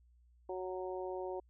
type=harmonic tone; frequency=185 Hz; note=F#3; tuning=in tune; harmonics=2 / 3 / 4 / 5; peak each=-40 / -44 / -46 / -48 dBFS; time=0.49-1.4 s; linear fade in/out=5 ms; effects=added 60 Hz sine -63 dBFS peak until 1.49 s